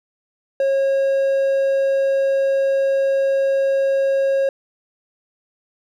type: tone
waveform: triangle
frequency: 544 Hz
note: C#5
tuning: 33 cents flat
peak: -13 dBFS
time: 0.6-4.49 s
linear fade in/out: 2 ms
effects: none